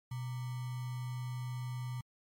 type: tone with sample-and-hold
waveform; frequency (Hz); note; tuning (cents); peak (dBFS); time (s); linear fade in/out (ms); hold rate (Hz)
sine; 124.7; B2; +17; -36; 0.11-2.01; 5; 1050
effects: MP3 64 kbps